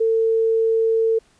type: tone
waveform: sine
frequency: 450 Hz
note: A4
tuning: 39 cents sharp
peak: -15 dBFS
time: 0-1.19 s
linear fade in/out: 10 ms
effects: pink hiss -58 dBFS RMS until 1.39 s + resampled to 22050 Hz